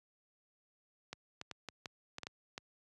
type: clicks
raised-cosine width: 0.2 ms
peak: -25 dBFS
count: 9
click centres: 1.13 / 1.414 / 1.513 / 1.687 / 1.858 / 2.184 / 2.233 / 2.269 / 2.579 s
effects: high-pass 80 Hz 12 dB/octave + resampled to 24000 Hz